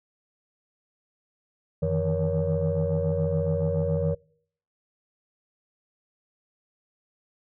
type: tone cluster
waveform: sine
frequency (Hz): 90.5 / 155 / 162.1 / 473.4 / 559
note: F#2 / D#3 / E3 / A#4 / C#5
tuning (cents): -38 / -6 / -29 / +27 / +14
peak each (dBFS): -28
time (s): 1.82-4.15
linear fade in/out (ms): 10
effects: noise-tail reverb RT60 0.6 s tail -25 dB re dry + tanh soft clip ceiling -16 dBFS